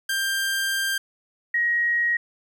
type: tone pair in turn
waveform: sawtooth / sine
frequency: 1586 / 1890.9 Hz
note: G6 / A#6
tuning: +20 / +24 cents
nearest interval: minor third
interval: 304 cents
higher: second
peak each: -19 dBFS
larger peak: neither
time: 0.09-0.98 / 1.54-2.17 s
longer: first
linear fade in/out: 5 ms
effects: 10-bit